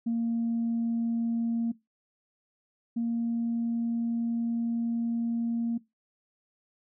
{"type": "tone pair in turn", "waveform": "sine", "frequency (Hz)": [231.4, 232.7], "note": ["A#3", "A#3"], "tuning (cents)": [-13, -3], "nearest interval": "unison", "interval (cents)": 10, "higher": "second", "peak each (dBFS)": [-24, -25], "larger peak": "first", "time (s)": [[0.06, 1.72], [2.96, 5.78]], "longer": "second", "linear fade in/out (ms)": 10, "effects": ["noise-tail reverb RT60 0.2 s tail -20 dB re dry", "tanh soft clip ceiling -22 dBFS"]}